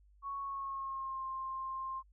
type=tone with pitch glide; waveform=sine; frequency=1108.7 to 1057.4 Hz; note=C#6 to C6; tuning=0 to +18 cents; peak=-37 dBFS; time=0.22-2.03 s; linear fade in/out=50 ms; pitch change=-82 cents; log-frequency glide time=0.39-1.24 s; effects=added 50 Hz sine -61 dBFS peak until 2.12 s